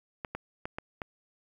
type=clicks; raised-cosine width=0.5 ms; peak=-20 dBFS; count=5; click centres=0.248 / 0.35 / 0.655 / 0.785 / 1.018 s; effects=9-bit